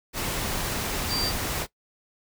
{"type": "tone in noise", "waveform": "sine", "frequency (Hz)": 4699, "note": "D8", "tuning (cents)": 0, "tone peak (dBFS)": -26, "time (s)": [1.08, 1.33], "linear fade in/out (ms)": 50, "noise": "pink", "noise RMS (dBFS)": -29, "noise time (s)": [0.13, 1.67], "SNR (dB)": 0, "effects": ["noise-tail reverb RT60 0.1 s tail -18 dB re dry"]}